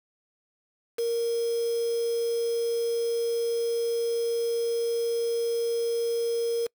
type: tone with quantisation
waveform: sine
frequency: 466.2 Hz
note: A#4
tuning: in tune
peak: -24 dBFS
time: 0.98-6.67 s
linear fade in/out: 10 ms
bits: 6
effects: noise-tail reverb RT60 0.1 s tail -26 dB re dry